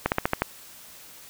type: slowing click train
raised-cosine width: 0.5 ms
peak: -6 dBFS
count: 6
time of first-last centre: 0.06-0.42 s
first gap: 59 ms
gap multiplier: 1.1
effects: white hiss -47 dBFS RMS until 1.29 s